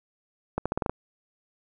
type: accelerating click train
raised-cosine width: 1 ms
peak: -12 dBFS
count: 7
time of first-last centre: 0.58-0.896 s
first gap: 76 ms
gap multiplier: 0.85
effects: none